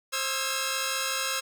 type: tone cluster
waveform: 10% pulse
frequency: 531 / 1288 / 1353 / 1647 Hz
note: C5 / E6 / E6 / G#6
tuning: +25 / -41 / +45 / -15 cents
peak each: -25 dBFS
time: 0.12-1.41 s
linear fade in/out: 20 ms
effects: none